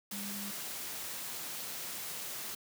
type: tone in noise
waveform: sine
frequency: 202.1 Hz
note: G#3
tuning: 47 cents flat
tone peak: -42 dBFS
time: 0.12-0.51 s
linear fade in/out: 5 ms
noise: white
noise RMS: -41 dBFS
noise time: 0.11-2.55 s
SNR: -4 dB
effects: high-pass 100 Hz 12 dB/octave